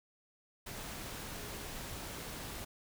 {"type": "tone in noise", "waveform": "sine", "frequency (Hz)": 415.3, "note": "G#4", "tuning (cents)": 0, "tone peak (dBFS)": -53, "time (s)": [1.37, 1.67], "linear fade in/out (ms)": 10, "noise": "pink", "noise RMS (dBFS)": -44, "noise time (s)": [0.66, 2.65], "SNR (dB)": -12, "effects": []}